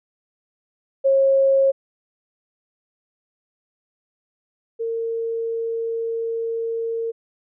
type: tone pair in turn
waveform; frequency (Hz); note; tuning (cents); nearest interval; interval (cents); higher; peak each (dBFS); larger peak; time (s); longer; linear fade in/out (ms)
sine; 542 / 457.2; C#5 / A#4; -39 / -34; minor third; 295; first; -13 / -22; first; 1.04-1.72 / 4.79-7.12; second; 20
effects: none